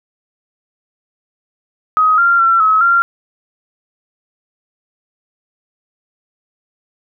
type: tone with pitch steps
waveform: sine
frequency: 1261 / 1386 / 1353 / 1284 / 1382 Hz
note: D#6 / F6 / E6 / E6 / F6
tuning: +23 / -14 / +45 / -46 / -19 cents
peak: -8 dBFS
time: 1.97-3.02 s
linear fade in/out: 0 ms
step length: 210 ms
effects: none